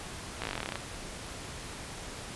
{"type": "slowing click train", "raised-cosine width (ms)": 0.3, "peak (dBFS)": -17, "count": 15, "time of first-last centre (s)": [0.42, 0.756], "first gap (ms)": 16, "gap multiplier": 1.06, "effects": ["pink hiss -42 dBFS RMS until 2.35 s", "resampled to 24000 Hz"]}